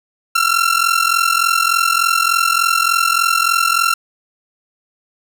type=ring-modulated tone; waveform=sawtooth; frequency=1360 Hz; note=F6; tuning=46 cents flat; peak=-6 dBFS; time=0.35-3.94 s; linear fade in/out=5 ms; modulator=21.7 Hz; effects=none